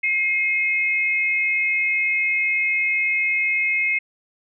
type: tone pair together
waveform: sine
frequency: 2142 / 2542 Hz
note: C7 / D#7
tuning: +40 / +36 cents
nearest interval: minor third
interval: 296 cents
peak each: -19 / -24 dBFS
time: 0.03-3.99 s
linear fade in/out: 10 ms
effects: none